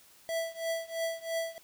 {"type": "tone with tremolo", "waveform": "square", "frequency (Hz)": 659.3, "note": "E5", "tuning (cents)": 0, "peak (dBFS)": -29, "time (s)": [0.29, 1.58], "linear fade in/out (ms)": 0, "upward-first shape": "triangle", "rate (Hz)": 3, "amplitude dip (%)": 95, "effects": ["white hiss -59 dBFS RMS until 1.63 s"]}